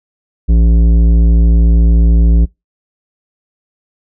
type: tone with tanh clipping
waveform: sine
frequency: 56.8 Hz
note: A#1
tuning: 44 cents flat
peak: -7 dBFS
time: 0.48-2.46 s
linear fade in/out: 20 ms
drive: 12 dB
effects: noise-tail reverb RT60 0.2 s tail -24 dB re dry